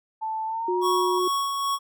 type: tone with pitch glide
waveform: sine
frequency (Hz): 880 to 959.6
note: A5 to A#5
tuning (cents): 0 to +50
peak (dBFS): -26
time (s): 0.21-1.2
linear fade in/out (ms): 20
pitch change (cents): +150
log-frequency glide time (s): 0.46-0.84
type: tone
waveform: sine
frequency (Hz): 362.3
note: F#4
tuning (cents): -36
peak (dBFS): -23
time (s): 0.68-1.28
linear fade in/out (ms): 5
type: tone with tremolo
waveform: square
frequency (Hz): 1110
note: C#6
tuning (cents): +2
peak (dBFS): -23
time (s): 0.81-1.79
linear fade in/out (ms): 50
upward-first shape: sine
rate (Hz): 2.4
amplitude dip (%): 35
effects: none

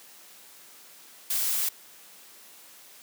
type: noise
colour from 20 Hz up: blue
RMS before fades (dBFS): -27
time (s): 1.3-1.69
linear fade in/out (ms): 5
effects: white hiss -51 dBFS RMS until 3.02 s + high-pass 200 Hz 12 dB/octave

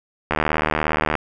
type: click train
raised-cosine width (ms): 0.5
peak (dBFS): -4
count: 66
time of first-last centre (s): 0.31-1.153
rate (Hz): 77.1
effects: none

